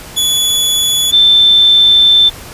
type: tone pair in turn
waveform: sawtooth / sine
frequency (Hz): 3423 / 3545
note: A7 / A7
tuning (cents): -48 / +12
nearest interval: minor second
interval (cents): 60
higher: second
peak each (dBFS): -7 / -4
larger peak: second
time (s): 0.16-1.12 / 1.12-2.3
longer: second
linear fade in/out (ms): 20
effects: pink hiss -31 dBFS RMS until 2.53 s + resampled to 32000 Hz